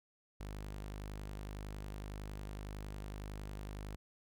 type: tone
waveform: sawtooth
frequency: 50.9 Hz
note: G#1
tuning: 34 cents flat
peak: -39 dBFS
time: 0.4-3.96 s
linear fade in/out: 5 ms
effects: none